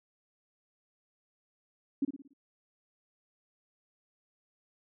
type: tone with echo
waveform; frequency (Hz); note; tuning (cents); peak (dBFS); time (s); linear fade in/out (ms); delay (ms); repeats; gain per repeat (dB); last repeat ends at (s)
sine; 277.2; C#4; 0; -25; 2.02-2.05; 5; 57; 5; -7; 2.335
effects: none